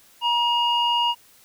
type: tone with low-pass filter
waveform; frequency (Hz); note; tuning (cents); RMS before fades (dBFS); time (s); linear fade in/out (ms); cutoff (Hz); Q
square; 951; A#5; +34; -21; 0.21-1.15; 50; 2600; 3.9
effects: white hiss -54 dBFS RMS until 1.44 s